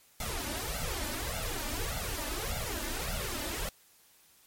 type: noise with flanger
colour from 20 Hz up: pink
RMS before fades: -35 dBFS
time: 0.2-3.69 s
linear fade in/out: 2 ms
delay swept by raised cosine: 1.4 to 3.4 ms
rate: 1.7 Hz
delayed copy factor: +1
effects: white hiss -62 dBFS RMS until 4.46 s + MP3 64 kbps